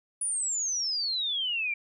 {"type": "exponential sweep", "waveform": "sine", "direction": "down", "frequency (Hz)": [9880, 2322], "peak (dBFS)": -27, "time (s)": [0.21, 1.74], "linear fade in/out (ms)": 5, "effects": []}